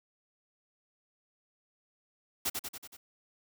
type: noise with echo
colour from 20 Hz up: white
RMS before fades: -31 dBFS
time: 2.45-2.5 s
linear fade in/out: 10 ms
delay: 94 ms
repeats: 5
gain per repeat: -4 dB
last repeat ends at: 2.97 s
effects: none